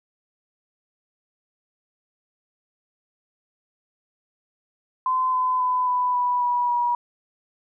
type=tone with pitch steps; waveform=sine; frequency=1026 / 1015.4 / 1004.9 / 994.5 / 984.2 / 974 / 964 Hz; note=C6 / B5 / B5 / B5 / B5 / B5 / B5; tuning=-34 / +48 / +30 / +12 / -6 / -24 / -42 cents; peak=-19 dBFS; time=5.06-6.95 s; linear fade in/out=2 ms; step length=270 ms; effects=none